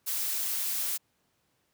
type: noise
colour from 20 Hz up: blue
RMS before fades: -31 dBFS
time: 0.06-0.98 s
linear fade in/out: 20 ms
effects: pink hiss -73 dBFS RMS until 1.73 s + high-pass 80 Hz 12 dB/octave